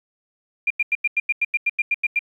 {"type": "tone bursts", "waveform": "sine", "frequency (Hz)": 2400, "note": "D7", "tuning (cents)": 37, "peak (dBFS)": -16, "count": 13, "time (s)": [0.67, 2.192], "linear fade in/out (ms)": 5, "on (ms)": 34, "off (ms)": 90, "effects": ["9-bit"]}